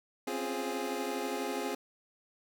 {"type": "chord", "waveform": "25% pulse", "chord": "Db major seventh", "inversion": "third", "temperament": "equal with one note detuned", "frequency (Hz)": [261.6, 273.8, 349.2, 415.3], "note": ["C4", "Db4", "F4", "Ab4"], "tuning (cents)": [0, -21, 0, 0], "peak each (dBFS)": [-35, -38, -36, -33], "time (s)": [0.27, 1.75], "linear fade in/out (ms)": 5, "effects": []}